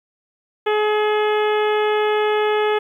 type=harmonic tone; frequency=423.8 Hz; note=G#4; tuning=35 cents sharp; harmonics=1 / 2 / 3 / 4 / 5 / 6 / 7 / 8; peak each=-17 / -23 / -27 / -29 / -31 / -33 / -34 / -35 dBFS; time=0.66-2.79 s; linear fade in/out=10 ms; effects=9-bit